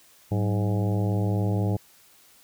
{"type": "harmonic tone with a mistuned harmonic", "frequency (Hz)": 103.83, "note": "G#2", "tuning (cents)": 0, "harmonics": [1, 2, 3, 4, 5, 6, 7, 8], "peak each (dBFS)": [-23, -29, -33, -35, -37, -39, -40, -41], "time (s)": [0.31, 1.77], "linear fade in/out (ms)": 10, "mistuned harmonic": 2, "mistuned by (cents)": -150, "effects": ["white hiss -56 dBFS RMS until 2.43 s"]}